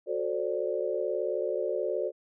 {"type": "chord", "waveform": "sine", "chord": "D dominant seventh", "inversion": "first", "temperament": "just", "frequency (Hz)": [367.1, 440.5, 528.6, 587.3], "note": ["F#4", "A4", "C5", "D5"], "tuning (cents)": [-14, 2, 18, 0], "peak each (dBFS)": -33, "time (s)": [0.06, 2.12], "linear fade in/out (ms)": 50, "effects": []}